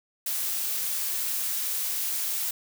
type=noise; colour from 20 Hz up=blue; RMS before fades=-29 dBFS; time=0.26-2.51 s; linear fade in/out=5 ms; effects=none